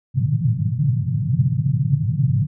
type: band-pass noise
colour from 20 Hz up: white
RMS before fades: -19 dBFS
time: 0.14-2.47 s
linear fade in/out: 20 ms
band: 110 to 150 Hz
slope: 48 dB/octave
effects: none